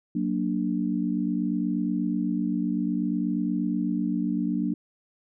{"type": "chord", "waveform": "sine", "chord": "Gb augmented", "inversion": "none", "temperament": "equal", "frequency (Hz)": [185, 233.1, 293.7], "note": ["Gb3", "Bb3", "D4"], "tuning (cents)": [0, 0, 0], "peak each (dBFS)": -28, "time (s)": [0.15, 4.74], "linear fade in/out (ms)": 5, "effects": []}